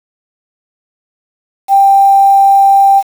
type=tone with quantisation; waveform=sine; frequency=788 Hz; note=G5; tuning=9 cents sharp; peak=-3 dBFS; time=1.68-3.03 s; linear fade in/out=50 ms; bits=5; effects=none